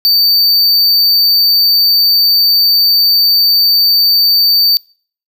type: tone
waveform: square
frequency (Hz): 4592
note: D8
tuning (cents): -40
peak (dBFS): -7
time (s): 0.05-4.77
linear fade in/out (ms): 0
effects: noise-tail reverb RT60 0.5 s tail -26 dB re dry